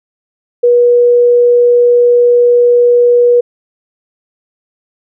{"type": "tone", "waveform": "sine", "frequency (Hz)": 483.4, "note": "B4", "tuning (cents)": -37, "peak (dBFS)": -4, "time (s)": [0.63, 3.41], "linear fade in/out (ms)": 10, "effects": []}